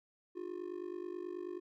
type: tone with amplitude modulation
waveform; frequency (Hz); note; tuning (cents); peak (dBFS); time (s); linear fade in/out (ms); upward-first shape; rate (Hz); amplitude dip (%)
triangle; 356.8; F4; +37; -34; 0.35-1.6; 20; sine; 49.3; 90
effects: none